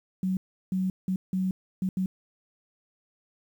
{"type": "tone bursts at uneven times", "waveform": "sine", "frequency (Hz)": 187.1, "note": "F#3", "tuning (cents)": 20, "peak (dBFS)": -24, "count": 6, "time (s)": [[0.23, 0.37], [0.72, 0.9], [1.08, 1.16], [1.33, 1.51], [1.82, 1.89], [1.97, 2.06]], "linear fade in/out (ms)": 2, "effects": ["9-bit"]}